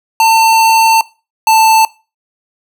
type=tone pair in turn; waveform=square; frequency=897 / 885.7 Hz; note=A5 / A5; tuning=+33 / +11 cents; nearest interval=unison; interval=22 cents; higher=first; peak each=-6 dBFS; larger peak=neither; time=0.2-1.01 / 1.47-1.85 s; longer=first; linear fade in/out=2 ms; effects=noise-tail reverb RT60 0.3 s tail -20 dB re dry